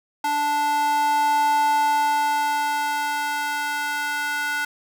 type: tone with high-pass filter sweep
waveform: square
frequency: 293 Hz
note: D4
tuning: 4 cents flat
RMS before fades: -22 dBFS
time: 0.24-4.65 s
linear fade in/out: 5 ms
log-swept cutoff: 730 to 1300 Hz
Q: 4.4
effects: none